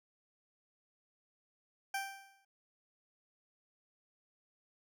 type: tone with exponential decay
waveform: 20% pulse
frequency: 784 Hz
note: G5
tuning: in tune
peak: -28 dBFS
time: 1.94-2.45 s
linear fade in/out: 5 ms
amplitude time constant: 110 ms
effects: none